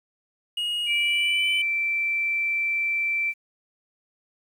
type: tone with pitch glide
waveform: triangle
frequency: 2877 to 3017 Hz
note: F#7 to F#7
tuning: -49 to +33 cents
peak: -23 dBFS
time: 0.57-1.62 s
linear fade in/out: 5 ms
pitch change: +82 cents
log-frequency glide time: 0.87-1.49 s
type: tone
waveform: sine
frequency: 2338 Hz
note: D7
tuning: 8 cents flat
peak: -22 dBFS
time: 0.86-3.34 s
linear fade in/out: 50 ms
effects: 9-bit